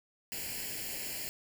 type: noise with comb filter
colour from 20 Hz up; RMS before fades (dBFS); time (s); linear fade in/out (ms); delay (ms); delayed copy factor
white; -39; 0.32-1.29; 0; 0.41; +0.8
effects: none